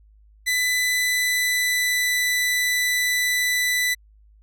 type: tone with pitch glide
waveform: sawtooth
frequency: 1998 to 1986.5 Hz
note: B6 to B6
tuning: +20 to +10 cents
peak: -16 dBFS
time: 0.46-3.95 s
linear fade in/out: 20 ms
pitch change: -10 cents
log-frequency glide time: 0.8-2.16 s
effects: added 52 Hz sine -50 dBFS peak until 4.42 s